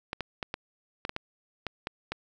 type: clicks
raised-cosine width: 0.3 ms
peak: -16 dBFS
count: 10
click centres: 0.131 / 0.207 / 0.428 / 0.541 / 1.051 / 1.094 / 1.164 / 1.667 / 1.871 / 2.12 s
effects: none